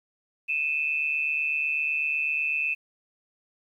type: tone pair together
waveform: sine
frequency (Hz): 2489 / 2637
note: D#7 / E7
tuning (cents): 0 / 0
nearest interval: minor second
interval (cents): 100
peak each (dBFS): -28 / -26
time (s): 0.48-2.75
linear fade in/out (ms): 20
effects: 10-bit